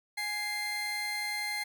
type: tone pair together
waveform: 30% pulse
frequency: 831.1 / 2093 Hz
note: G#5 / C7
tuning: +1 / 0 cents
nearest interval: octave + major third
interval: 1599 cents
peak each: -37 / -30 dBFS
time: 0.17-1.64 s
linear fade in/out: 10 ms
effects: none